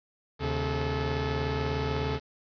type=tone cluster; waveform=sawtooth; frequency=76.5 / 133 / 432.4 Hz; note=D#2 / C3 / A4; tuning=-29 / +29 / -30 cents; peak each=-28 dBFS; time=0.39-2.2 s; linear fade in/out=50 ms; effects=resampled to 11025 Hz + 8-bit